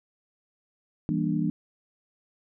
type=chord; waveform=sine; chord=E half-diminished seventh; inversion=none; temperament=just; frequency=164.81 / 197.78 / 237.3 / 296.7 Hz; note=E3 / G3 / Bb3 / D4; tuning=0 / +16 / +31 / +18 cents; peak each=-28 / -30 / -30 / -29 dBFS; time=1.09-1.5 s; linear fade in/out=0 ms; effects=none